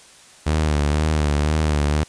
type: tone with vibrato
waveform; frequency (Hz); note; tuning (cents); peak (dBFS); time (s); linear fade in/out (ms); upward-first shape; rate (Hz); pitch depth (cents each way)
sawtooth; 75.4; D2; +46; -13; 0.46-2.04; 10; sine; 2; 60
effects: white hiss -47 dBFS RMS until 2.08 s + resampled to 22050 Hz